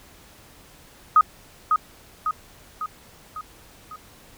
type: tone with echo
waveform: sine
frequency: 1254 Hz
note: D#6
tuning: 13 cents sharp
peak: -10 dBFS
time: 1.16-1.21 s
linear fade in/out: 2 ms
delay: 550 ms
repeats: 5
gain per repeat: -5 dB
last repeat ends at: 3.96 s
effects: pink hiss -50 dBFS RMS until 4.37 s